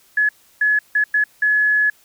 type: tone bursts at uneven times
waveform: sine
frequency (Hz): 1700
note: G#6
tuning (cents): +40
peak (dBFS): -13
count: 5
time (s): 0.17-0.29 / 0.61-0.79 / 0.95-1.04 / 1.14-1.24 / 1.42-1.9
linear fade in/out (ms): 5
effects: white hiss -54 dBFS RMS until 2.04 s